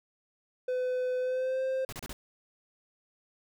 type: tone with pitch glide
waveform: triangle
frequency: 505 to 524.9 Hz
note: B4 to C5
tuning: +39 to +5 cents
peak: -26 dBFS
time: 0.68-1.85 s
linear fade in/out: 5 ms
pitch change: +66 cents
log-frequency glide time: 1.19-1.63 s
type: noise bursts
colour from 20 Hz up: pink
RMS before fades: -40 dBFS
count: 4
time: 1.89-2.129 s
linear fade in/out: 0 ms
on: 35 ms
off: 33 ms
effects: none